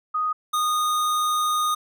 sine / square tone pair in turn, 1244.5 / 1232.3 Hz, D#6 / D#6, 0 / -17 cents, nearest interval unison, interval 17 cents, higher first, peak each -21 dBFS, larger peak neither, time 0.14-0.33 / 0.53-1.75 s, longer second, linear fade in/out 10 ms, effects none

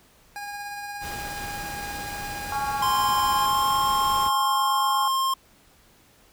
25% pulse tone with tremolo, 817 Hz, G#5, 29 cents flat, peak -28 dBFS, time 0.36-3.46 s, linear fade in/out 0 ms, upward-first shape sine, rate 17 Hz, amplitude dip 25%
pink noise, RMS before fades -37 dBFS, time 1-4.31 s, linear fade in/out 50 ms
harmonic tone, 277.8 Hz, C#4, 4 cents sharp, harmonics 3 / 4 / 5, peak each -26 / -33 / -36 dBFS, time 2.52-5.08 s, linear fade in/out 2 ms
square tone with pitch glide, 1046.5 to 1062.9 Hz, C6 to C6, 0 to +27 cents, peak -22 dBFS, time 2.82-5.34 s, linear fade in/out 5 ms, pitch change +27 cents, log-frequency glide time 3.23-3.73 s
effects pink hiss -57 dBFS RMS until 6.32 s

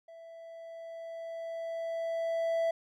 triangle tone with level ramp, 662 Hz, E5, 7 cents sharp, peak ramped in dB -46 to -24 dBFS, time 0.08-2.71 s, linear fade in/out 5 ms, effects none

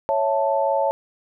sine chord, A major, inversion first, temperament equal, 554.4 / 659.3 / 880 Hz, C#5 / E5 / A5, 0 / 0 / 0 cents, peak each -21 / -24 / -22 dBFS, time 0.09-0.91 s, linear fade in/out 0 ms, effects none

